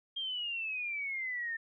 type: exponential sweep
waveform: sine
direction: down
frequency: 3223 to 1800 Hz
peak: -34 dBFS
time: 0.16-1.57 s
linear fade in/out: 10 ms
effects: none